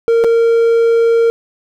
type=tone with dropouts; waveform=triangle; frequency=461.4 Hz; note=A#4; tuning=18 cents flat; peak=-6 dBFS; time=0.08-1.3 s; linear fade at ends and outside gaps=0 ms; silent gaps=0.239-0.245 s; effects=none